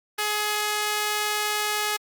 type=tone with high-pass filter; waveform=sawtooth; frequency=420.8 Hz; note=G#4; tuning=23 cents sharp; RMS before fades=-26 dBFS; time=0.18-1.97 s; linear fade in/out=10 ms; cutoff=1000 Hz; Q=0.53; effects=Opus 32 kbps